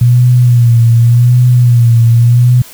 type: tone with vibrato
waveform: sine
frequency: 120 Hz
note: B2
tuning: 49 cents flat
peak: -3 dBFS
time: 0.01-2.62 s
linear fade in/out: 5 ms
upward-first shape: sine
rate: 0.87 Hz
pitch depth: 59 cents each way
effects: white hiss -34 dBFS RMS until 2.73 s